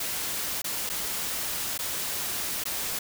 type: noise with dropouts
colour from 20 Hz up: white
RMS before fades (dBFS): -31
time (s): 0-2.99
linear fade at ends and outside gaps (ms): 5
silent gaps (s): 0.619-0.642 / 0.893-0.898 / 1.778-1.789 / 2.639-2.654
effects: none